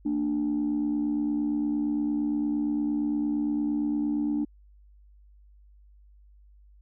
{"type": "tone pair together", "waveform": "sine", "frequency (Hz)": [226.5, 295.2], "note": ["A#3", "D4"], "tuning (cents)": [-50, 9], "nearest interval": "perfect fourth", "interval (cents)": 459, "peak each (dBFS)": [-29, -24], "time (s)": [0.05, 4.45], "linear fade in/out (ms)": 10, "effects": ["tanh soft clip ceiling -20 dBFS", "added 50 Hz sine -52 dBFS peak until 6.81 s"]}